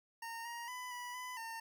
25% pulse tone with pitch steps, 919 / 942 / 999 / 980 / 1002 / 909 Hz, A#5 / A#5 / B5 / B5 / B5 / A#5, -25 / +18 / +20 / -14 / +25 / -44 cents, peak -39 dBFS, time 0.22-1.6 s, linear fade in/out 5 ms, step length 230 ms, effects 12-bit

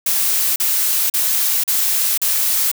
blue noise bursts, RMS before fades -17 dBFS, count 5, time 0.06-2.716 s, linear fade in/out 5 ms, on 500 ms, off 39 ms, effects none

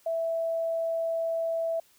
sine tone, 659.3 Hz, E5, in tune, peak -26 dBFS, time 0.06-1.8 s, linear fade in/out 5 ms, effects white hiss -62 dBFS RMS until 1.98 s

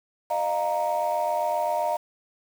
sine chord, Eb suspended second, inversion none, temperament equal with one note detuned, 610.9 / 698.5 / 932.3 Hz, Eb5 / F5 / Bb5, -32 / 0 / 0 cents, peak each -26 dBFS, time 0.3-1.97 s, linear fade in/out 10 ms, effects tanh soft clip ceiling -17 dBFS + 7-bit

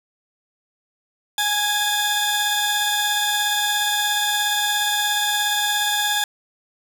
sawtooth tone cluster, 834 / 1651 / 3549 Hz, G#5 / G#6 / A7, +7 / -11 / +14 cents, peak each -20 dBFS, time 1.38-6.24 s, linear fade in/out 2 ms, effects none

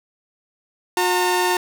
sawtooth tone pair together, 360.5 / 910 Hz, F#4 / A#5, -45 / -42 cents, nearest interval octave + major third, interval 1603 cents, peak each -16 dBFS, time 0.97-1.57 s, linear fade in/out 2 ms, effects none

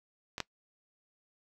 clicks, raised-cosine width 0.2 ms, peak -20 / -14 dBFS, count 2, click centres 0.381 / 0.403 s, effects noise-tail reverb RT60 0.1 s tail -21 dB re dry

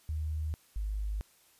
sine tone pair in turn, 77.4 / 51.66 Hz, D#2 / G#1, -9 / -8 cents, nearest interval perfect fifth, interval 699 cents, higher first, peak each -31 / -31 dBFS, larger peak neither, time 0.09-0.54 / 0.76-1.21 s, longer neither, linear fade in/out 0 ms, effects white hiss -64 dBFS RMS until 1.59 s + resampled to 32000 Hz

